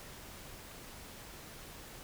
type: silence
effects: pink hiss -50 dBFS RMS until 2.03 s